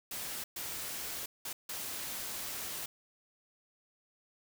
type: noise bursts at uneven times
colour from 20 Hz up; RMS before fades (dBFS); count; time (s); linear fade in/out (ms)
white; -40; 4; 0.11-0.44 / 0.56-1.26 / 1.45-1.53 / 1.69-2.86; 5
effects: none